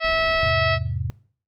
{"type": "harmonic tone", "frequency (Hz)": 650, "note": "E5", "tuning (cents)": -24, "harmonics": [1, 2, 3, 4, 5, 6, 7, 8], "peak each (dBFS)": [-23, -25, -24, -28, -31, -37, -34, -37], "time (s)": [0, 0.79], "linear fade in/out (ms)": 50}
{"type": "noise", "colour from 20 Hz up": "brown", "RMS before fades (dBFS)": -35, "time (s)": [0.04, 0.51], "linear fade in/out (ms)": 5}
{"type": "chord", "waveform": "sine", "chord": "E augmented", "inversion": "none", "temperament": "just", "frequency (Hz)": [82.41, 103.01, 128.76], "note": ["E2", "G#2", "B#2"], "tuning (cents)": [0, -14, -27], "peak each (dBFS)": [-28, -28, -28], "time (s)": [0.43, 1.1], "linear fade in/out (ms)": 0}
{"effects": ["noise-tail reverb RT60 0.5 s tail -21 dB re dry"]}